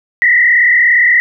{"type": "tone with frequency modulation", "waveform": "sine", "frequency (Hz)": 1943, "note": "B6", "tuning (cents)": -29, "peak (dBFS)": -6, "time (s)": [0.22, 1.2], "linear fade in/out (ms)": 0, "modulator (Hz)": 37.2, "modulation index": 2.2, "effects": []}